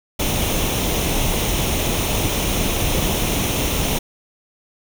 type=noise with comb filter; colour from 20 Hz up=pink; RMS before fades=-20 dBFS; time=0.19-3.99 s; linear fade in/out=10 ms; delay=0.32 ms; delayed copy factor=+0.55; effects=none